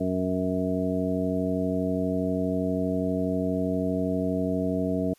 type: harmonic tone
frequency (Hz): 92.4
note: F#2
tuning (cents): -2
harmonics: 1 / 2 / 3 / 4 / 5 / 7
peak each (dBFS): -35 / -29 / -28 / -37 / -32 / -31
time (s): 0-5.14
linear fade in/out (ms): 10
effects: white hiss -62 dBFS RMS until 5.18 s + resampled to 32000 Hz